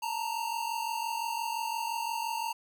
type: tone pair together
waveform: square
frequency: 888.2 / 934 Hz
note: A5 / A#5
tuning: +16 / +3 cents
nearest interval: minor second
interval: 87 cents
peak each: -36 / -34 dBFS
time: 0.02-2.53 s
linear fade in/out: 10 ms
effects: 11-bit